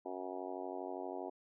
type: harmonic tone with a mistuned harmonic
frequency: 92.5 Hz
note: F#2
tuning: in tune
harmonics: 3 / 4 / 5 / 6 / 7 / 8 / 9 / 10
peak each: -48 / -45 / -49 / -52 / -47 / -48 / -50 / -55 dBFS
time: 0.05-1.3 s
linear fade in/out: 10 ms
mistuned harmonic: 10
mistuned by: +66 cents
effects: none